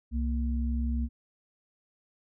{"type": "tone pair together", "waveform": "sine", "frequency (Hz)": [65.41, 233.1], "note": ["C2", "A#3"], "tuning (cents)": [0, 0], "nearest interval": "octave + minor seventh", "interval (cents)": 2200, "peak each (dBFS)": [-27, -33], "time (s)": [0.11, 1.09], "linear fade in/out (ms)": 50, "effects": []}